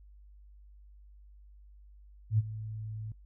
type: tone with ADSR envelope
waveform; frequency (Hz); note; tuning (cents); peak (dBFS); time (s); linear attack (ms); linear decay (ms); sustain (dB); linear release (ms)
sine; 108.8; A2; -19; -21; 2.3-3.12; 85; 30; -16; 3
effects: noise-tail reverb RT60 0.1 s tail -21 dB re dry + added 50 Hz sine -52 dBFS peak until 3.25 s